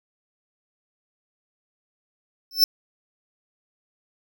square tone with exponential growth, 5310 Hz, E8, 12 cents sharp, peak -9 dBFS, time 2.51-2.64 s, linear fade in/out 1 ms, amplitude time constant 28 ms, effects none

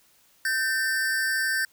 square tone pair together, 1555.6 / 1794 Hz, G6 / A6, -14 / +33 cents, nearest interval major second, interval 247 cents, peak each -26 / -28 dBFS, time 0.45-1.65 s, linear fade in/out 2 ms, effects white hiss -61 dBFS RMS until 1.72 s

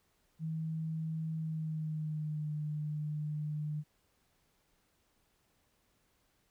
sine tone with pitch glide, 159.7 to 150.91 Hz, D#3 to D3, +45 to +47 cents, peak -34 dBFS, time 0.39-3.84 s, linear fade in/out 50 ms, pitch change -98 cents, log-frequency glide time 1.36-2.53 s, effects pink hiss -74 dBFS RMS until 6.5 s

